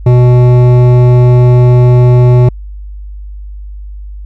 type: tone with hard clipping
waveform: triangle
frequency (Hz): 123.47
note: B2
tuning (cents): 0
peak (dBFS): -4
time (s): 0.06-2.49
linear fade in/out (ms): 5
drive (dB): 16
effects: added 50 Hz sine -22 dBFS peak until 4.25 s